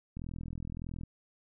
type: click train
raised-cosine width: 5 ms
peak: -28 dBFS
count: 37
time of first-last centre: 0.17-1.035 s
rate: 41.6 Hz
effects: none